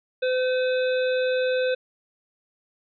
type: harmonic tone with a mistuned harmonic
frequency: 510 Hz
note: C5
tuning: 44 cents flat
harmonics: 1 / 3 / 5 / 7 / 8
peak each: -21 / -31 / -35 / -38 / -39 dBFS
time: 0.22-1.75 s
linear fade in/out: 10 ms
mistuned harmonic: 8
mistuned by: -61 cents
effects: none